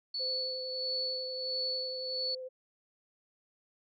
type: tone with tremolo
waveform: sine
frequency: 4435 Hz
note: C#8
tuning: in tune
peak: -31 dBFS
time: 0.14-2.35 s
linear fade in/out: 5 ms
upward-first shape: sine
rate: 1.5 Hz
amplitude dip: 55%
type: tone with vibrato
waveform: sine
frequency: 514 Hz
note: C5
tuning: 31 cents flat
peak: -39 dBFS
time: 0.19-2.49 s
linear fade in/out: 20 ms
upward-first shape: triangle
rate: 11 Hz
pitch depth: 16 cents each way
effects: none